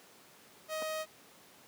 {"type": "tone", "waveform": "sawtooth", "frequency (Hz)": 628, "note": "D#5", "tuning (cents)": 16, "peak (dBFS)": -31, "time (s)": [0.68, 1.06], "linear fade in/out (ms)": 50}
{"type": "clicks", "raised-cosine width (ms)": 1, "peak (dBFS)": -30, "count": 2, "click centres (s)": [0.821, 0.825]}
{"effects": ["pink hiss -58 dBFS RMS until 1.67 s", "high-pass 200 Hz 12 dB/octave"]}